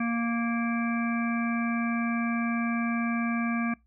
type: harmonic tone with a mistuned harmonic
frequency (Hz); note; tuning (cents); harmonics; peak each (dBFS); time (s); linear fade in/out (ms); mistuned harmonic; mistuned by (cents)
233.1; A#3; 0; 1 / 3 / 5 / 7 / 9 / 10; -26 / -38 / -36 / -37 / -47 / -37; 0-3.74; 5; 9; +16
effects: noise-tail reverb RT60 0.2 s tail -24 dB re dry + added 60 Hz sine -62 dBFS peak until 3.86 s